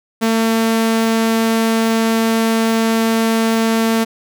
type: tone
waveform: sawtooth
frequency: 225.3 Hz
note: A3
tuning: 41 cents sharp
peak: -9 dBFS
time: 0.21-4.05 s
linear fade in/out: 20 ms
effects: none